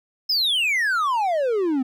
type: exponential sweep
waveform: triangle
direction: down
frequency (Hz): 5274 to 249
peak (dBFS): -17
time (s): 0.29-1.83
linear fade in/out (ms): 10
effects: none